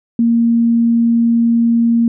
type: tone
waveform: sine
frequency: 232.6 Hz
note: A#3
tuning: 4 cents flat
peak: -9 dBFS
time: 0.19-2.08 s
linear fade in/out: 2 ms
effects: none